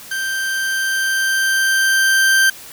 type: tone with level ramp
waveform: 40% pulse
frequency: 1568 Hz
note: G6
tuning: in tune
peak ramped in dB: -19 to -9 dBFS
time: 0.11-2.5 s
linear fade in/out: 5 ms
effects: white hiss -37 dBFS RMS until 2.72 s